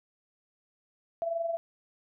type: tone with amplitude modulation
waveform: sine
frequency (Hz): 669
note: E5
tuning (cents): +25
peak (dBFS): -26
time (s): 1.22-1.57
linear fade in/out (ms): 0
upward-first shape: sine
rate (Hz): 22.2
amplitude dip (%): 60
effects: none